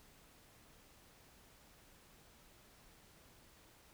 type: silence
effects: pink hiss -64 dBFS RMS until 3.93 s